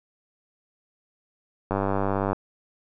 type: click train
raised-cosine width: 1 ms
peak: -11 dBFS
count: 62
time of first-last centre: 1.71-2.331 s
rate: 98.3 Hz
effects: none